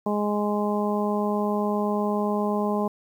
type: harmonic tone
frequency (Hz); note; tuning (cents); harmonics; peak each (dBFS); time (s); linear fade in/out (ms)
207.7; G#3; 0; 1 / 2 / 3 / 4 / 5; -25 / -28 / -30 / -31 / -32; 0.06-2.88; 5
effects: 9-bit